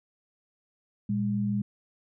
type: tone pair together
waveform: sine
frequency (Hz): 117.1 / 203.5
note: A#2 / G#3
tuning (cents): +8 / -35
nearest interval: minor seventh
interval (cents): 957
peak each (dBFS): -31 / -26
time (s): 1.09-1.62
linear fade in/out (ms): 5
effects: none